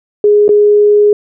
sine tone with dropouts, 415.3 Hz, G#4, in tune, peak -4 dBFS, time 0.24-1.13 s, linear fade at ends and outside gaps 2 ms, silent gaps 0.481-0.491 s, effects none

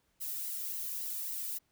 violet noise with flanger, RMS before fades -38 dBFS, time 0.2-1.59 s, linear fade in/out 20 ms, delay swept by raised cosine 0.98 to 1.7 ms, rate 3.6 Hz, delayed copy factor +0.7, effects pink hiss -75 dBFS RMS until 1.71 s

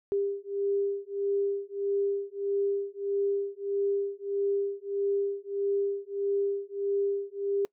sine beating tone pair, 398.7 / 400.3 Hz, G4 / G4, +29 / +36 cents, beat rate 1.6 Hz, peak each -30 dBFS, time 0.12-7.65 s, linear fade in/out 0 ms, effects noise-tail reverb RT60 0.1 s tail -24 dB re dry

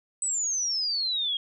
sine exponential sweep, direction down, 8130 to 3230 Hz, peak -25 dBFS, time 0.22-1.37 s, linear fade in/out 2 ms, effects none

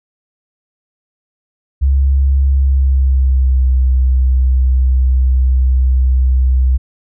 sine tone with pitch glide, 68 to 64.29 Hz, C#2 to C2, -33 to -30 cents, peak -8 dBFS, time 1.81-6.78 s, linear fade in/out 20 ms, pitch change -97 cents, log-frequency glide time 2.5-3.67 s, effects none

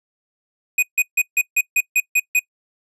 square tone bursts, 2489 Hz, D#7, in tune, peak -14 dBFS, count 9, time 0.78-2.394 s, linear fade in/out 5 ms, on 46 ms, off 150 ms, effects noise-tail reverb RT60 0.1 s tail -23 dB re dry + resampled to 32000 Hz

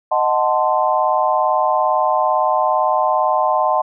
sine chord, D# diminished seventh, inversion none, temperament equal with one note detuned, 622.3 / 740 / 880 / 1040.5 Hz, D#5 / F#5 / A5 / C6, 0 / 0 / 0 / -10 cents, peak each -19 dBFS, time 0.11-3.82 s, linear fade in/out 10 ms, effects none

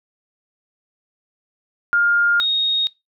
sine tone pair in turn, 1410 / 3733 Hz, F6 / A#7, +16 / +2 cents, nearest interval octave + perfect fourth, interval 1686 cents, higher second, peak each -13 / -16 dBFS, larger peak first, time 1.93-2.4 / 2.4-2.87 s, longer neither, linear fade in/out 0 ms, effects noise-tail reverb RT60 0.2 s tail -22 dB re dry

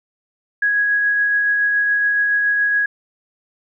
sine tone with tremolo, 1661.2 Hz, G#6, in tune, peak -13 dBFS, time 0.62-2.86 s, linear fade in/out 5 ms, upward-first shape triangle, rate 7.1 Hz, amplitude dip 25%, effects none

